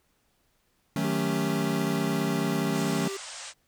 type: chord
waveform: square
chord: D# half-diminished seventh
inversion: none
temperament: equal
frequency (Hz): 155.56 / 185 / 220 / 277.2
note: D#3 / F#3 / A3 / C#4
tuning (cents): 0 / 0 / 0 / 0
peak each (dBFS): -32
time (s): 0.96-3.08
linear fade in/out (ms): 2
type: tone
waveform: square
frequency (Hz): 392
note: G4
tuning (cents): 0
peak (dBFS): -34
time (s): 1.04-3.17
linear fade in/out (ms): 5
type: band-pass noise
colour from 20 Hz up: white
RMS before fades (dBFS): -41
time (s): 2.72-3.54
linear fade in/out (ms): 50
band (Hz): 520 to 8900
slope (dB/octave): 96
effects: pink hiss -70 dBFS RMS until 3.67 s